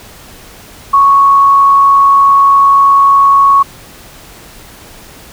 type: tone with frequency modulation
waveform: sine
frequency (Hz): 1108.7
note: C#6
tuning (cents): 0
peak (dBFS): -3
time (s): 0.93-3.63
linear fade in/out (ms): 10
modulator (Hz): 76.8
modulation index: 0.2
effects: pink hiss -35 dBFS RMS until 5.32 s